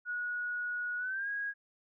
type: tone with pitch glide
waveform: sine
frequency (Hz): 1457 to 1644.9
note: F#6 to G#6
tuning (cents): -27 to -17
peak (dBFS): -33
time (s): 0.05-1.54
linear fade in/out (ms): 50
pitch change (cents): +210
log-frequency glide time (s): 0.98-1.29
effects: none